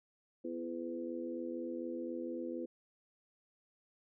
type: harmonic tone with a mistuned harmonic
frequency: 84.1 Hz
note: E2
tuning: 35 cents sharp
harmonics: 3 / 4 / 5 / 6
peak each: -43 / -41 / -50 / -44 dBFS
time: 0.44-2.66 s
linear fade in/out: 10 ms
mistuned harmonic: 3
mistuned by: -20 cents
effects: none